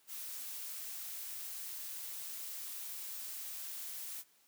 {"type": "noise", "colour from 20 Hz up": "blue", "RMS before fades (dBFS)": -44, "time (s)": [0.07, 4.24], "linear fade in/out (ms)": 50, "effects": ["white hiss -69 dBFS RMS until 4.47 s", "high-pass 150 Hz 12 dB/octave"]}